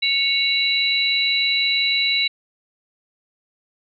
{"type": "tone cluster", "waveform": "sine", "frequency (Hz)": [2215, 2780, 3943], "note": ["C#7", "F7", "B7"], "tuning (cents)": [-2, -9, -4], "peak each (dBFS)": [-22, -24, -19], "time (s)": [0.02, 2.28], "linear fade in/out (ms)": 10, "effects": []}